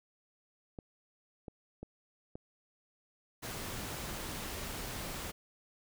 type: clicks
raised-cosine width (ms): 2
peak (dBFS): -30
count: 4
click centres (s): 0.788 / 1.482 / 1.83 / 2.355
type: noise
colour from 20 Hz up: pink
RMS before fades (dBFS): -41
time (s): 3.42-5.32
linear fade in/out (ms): 20
effects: none